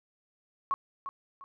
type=tone with echo; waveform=sine; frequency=1100 Hz; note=C#6; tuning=14 cents flat; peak=-25 dBFS; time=0.71-0.74 s; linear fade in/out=0 ms; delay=350 ms; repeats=2; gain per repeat=-10 dB; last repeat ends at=1.44 s; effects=none